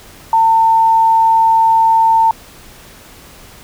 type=tone; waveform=sine; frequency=900 Hz; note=A5; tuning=39 cents sharp; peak=-7 dBFS; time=0.33-2.31 s; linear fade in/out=2 ms; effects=pink hiss -39 dBFS RMS until 3.63 s